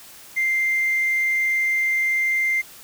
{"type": "tone", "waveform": "triangle", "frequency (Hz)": 2093, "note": "C7", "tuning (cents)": 0, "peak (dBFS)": -15, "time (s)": [0.36, 2.62], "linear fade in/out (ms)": 20, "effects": ["tanh soft clip ceiling -15 dBFS", "white hiss -44 dBFS RMS until 2.83 s"]}